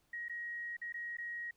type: tone with dropouts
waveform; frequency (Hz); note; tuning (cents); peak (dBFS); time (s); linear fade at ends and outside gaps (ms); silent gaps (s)
sine; 1891; A#6; +24; -39; 0.13-1.51; 5; 0.284-0.295 / 0.768-0.815 / 0.925-0.941 / 1.17-1.183
effects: pink hiss -75 dBFS RMS until 1.56 s

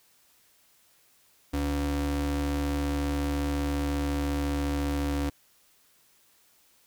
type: ring-modulated tone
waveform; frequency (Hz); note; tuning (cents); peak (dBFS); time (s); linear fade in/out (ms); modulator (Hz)
square; 107.1; A2; -46; -24; 1.53-5.3; 10; 177
effects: white hiss -63 dBFS RMS until 6.86 s

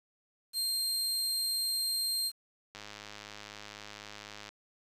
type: tone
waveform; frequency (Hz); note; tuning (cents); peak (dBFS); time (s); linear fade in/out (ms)
sawtooth; 4186; C8; 0; -27; 0.53-2.32; 50
type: click train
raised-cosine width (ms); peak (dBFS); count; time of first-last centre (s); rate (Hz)
0.2; -27; 182; 2.75-4.49; 104
effects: resampled to 32000 Hz + 9-bit

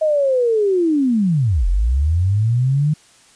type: linear two-way sweep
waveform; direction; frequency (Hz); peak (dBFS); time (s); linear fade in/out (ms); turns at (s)
sine; down then up; 635 to 40.77 to 155; -13; 0.01-2.94; 10; 1.67
effects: white hiss -50 dBFS RMS until 3.35 s + resampled to 22050 Hz

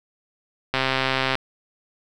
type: click train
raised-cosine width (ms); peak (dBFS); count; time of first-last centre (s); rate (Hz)
0.3; -5; 82; 0.74-1.354; 132
effects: none

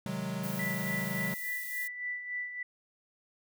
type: chord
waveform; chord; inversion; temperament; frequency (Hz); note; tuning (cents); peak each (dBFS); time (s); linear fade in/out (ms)
square; Ab dominant seventh; first; equal; 130.81 / 155.56 / 185 / 207.7; C3 / Eb3 / Gb3 / Ab3; 0 / 0 / 0 / 0; -42 / -42 / -37 / -40; 0.06-1.34; 2
type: noise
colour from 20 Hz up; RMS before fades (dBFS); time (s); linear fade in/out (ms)
violet; -42; 0.43-1.88; 10
type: tone with tremolo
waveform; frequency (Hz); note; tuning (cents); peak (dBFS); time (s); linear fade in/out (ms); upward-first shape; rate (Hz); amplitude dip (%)
sine; 1975.5; B6; 0; -32; 0.59-2.63; 5; sine; 3.5; 60
effects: none

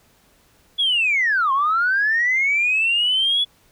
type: linear two-way sweep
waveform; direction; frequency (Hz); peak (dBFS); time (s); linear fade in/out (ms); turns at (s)
sine; down then up; 3421 to 1046.5 to 3421; -15; 0.78-3.45; 20; 1.52
effects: tanh soft clip ceiling -11 dBFS + pink hiss -57 dBFS RMS until 3.71 s

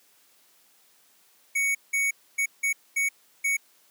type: tone bursts at uneven times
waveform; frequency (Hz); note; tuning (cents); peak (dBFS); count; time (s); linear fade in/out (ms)
square; 2230; C#7; +10; -23; 6; 1.55-1.75 / 1.93-2.11 / 2.38-2.46 / 2.63-2.73 / 2.96-3.09 / 3.44-3.57; 10
effects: white hiss -61 dBFS RMS until 3.9 s + high-pass 200 Hz 12 dB/octave

